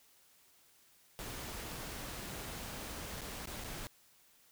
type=noise with dropouts; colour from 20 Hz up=pink; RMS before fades=-44 dBFS; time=1.19-3.87 s; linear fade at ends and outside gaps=0 ms; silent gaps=3.21-3.216 / 3.457-3.473 / 3.639-3.644 s; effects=white hiss -66 dBFS RMS until 4.51 s